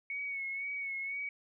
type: tone with vibrato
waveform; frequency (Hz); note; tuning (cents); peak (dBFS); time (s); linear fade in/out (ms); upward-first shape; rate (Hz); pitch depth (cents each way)
sine; 2217; C#7; 0; -35; 0.1-1.29; 2; sine; 2; 39
effects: none